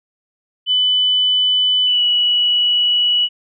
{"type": "tone with pitch glide", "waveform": "sine", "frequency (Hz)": [3000, 2937], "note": ["F#7", "F#7"], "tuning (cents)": [23, -13], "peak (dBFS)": -12, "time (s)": [0.66, 3.29], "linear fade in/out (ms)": 50, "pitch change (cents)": -36, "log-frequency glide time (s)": [1.85, 2.02], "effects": []}